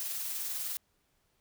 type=noise with tremolo; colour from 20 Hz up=blue; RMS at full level=-35 dBFS; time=0-0.77 s; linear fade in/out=0 ms; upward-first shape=sine; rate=20 Hz; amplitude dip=30%; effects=pink hiss -74 dBFS RMS until 1.4 s